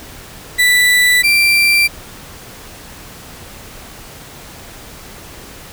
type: tone pair in turn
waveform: 35% pulse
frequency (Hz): 1975.5 / 2355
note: B6 / D7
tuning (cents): 0 / +4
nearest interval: minor third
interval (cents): 304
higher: second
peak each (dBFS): -7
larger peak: neither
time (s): 0.58-1.23 / 1.23-1.88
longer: neither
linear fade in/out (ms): 20
effects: pink hiss -35 dBFS RMS until 5.72 s